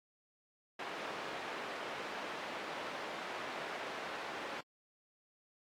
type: band-pass noise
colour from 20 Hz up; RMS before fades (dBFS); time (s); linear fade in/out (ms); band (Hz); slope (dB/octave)
pink; -43; 0.79-4.61; 5; 450 to 2500; 12
effects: AAC 64 kbps